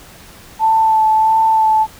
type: tone with vibrato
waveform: sine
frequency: 880 Hz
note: A5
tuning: in tune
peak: -9 dBFS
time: 0.59-1.87 s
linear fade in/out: 50 ms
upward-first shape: sine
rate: 1.5 Hz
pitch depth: 17 cents each way
effects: pink hiss -40 dBFS RMS until 1.99 s